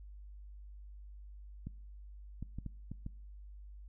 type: clicks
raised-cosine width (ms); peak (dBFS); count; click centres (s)
5; -29; 6; 1.67 / 2.426 / 2.586 / 2.663 / 2.916 / 3.064
effects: noise-tail reverb RT60 0.6 s tail -23 dB re dry + added 50 Hz sine -48 dBFS peak until 3.88 s